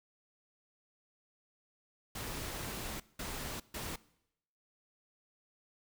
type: noise bursts at uneven times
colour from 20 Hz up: pink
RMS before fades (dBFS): -41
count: 3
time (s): 2.15-3 / 3.19-3.6 / 3.74-3.96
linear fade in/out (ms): 5
effects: noise-tail reverb RT60 0.8 s tail -21 dB re dry